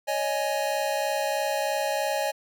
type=chord; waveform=square; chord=C# suspended second; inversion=none; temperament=equal with one note detuned; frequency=559.2 / 622.3 / 830.6 Hz; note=C#5 / D#5 / G#5; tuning=+15 / 0 / 0 cents; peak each=-30 dBFS; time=0.07-2.32 s; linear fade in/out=20 ms; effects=none